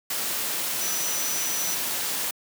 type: tone in noise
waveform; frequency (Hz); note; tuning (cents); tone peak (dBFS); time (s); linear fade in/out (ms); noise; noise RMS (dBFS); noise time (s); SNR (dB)
sine; 5920; F#8; 0; -29; 0.81-1.75; 5; white; -28; 0.1-2.31; -4
effects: high-pass 150 Hz 12 dB/octave